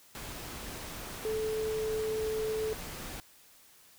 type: tone in noise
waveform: sine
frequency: 436 Hz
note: A4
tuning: 16 cents flat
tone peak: -30 dBFS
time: 1.25-2.73 s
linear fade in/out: 0 ms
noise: pink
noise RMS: -42 dBFS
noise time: 0.15-3.2 s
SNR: +9 dB
effects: white hiss -59 dBFS RMS until 3.98 s